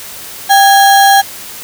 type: tone with sample-and-hold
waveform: sine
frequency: 790 Hz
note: G5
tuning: 13 cents sharp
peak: -3 dBFS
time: 0.49-1.22 s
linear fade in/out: 20 ms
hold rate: 2450 Hz
effects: white hiss -28 dBFS RMS until 1.63 s